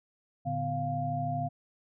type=tone cluster; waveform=sine; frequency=112.8 / 145.8 / 250.1 / 699 Hz; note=A2 / D3 / B3 / F5; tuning=+44 / -12 / +22 / +1 cents; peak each=-37 / -34 / -39 / -32 dBFS; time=0.45-1.49 s; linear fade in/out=20 ms; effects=none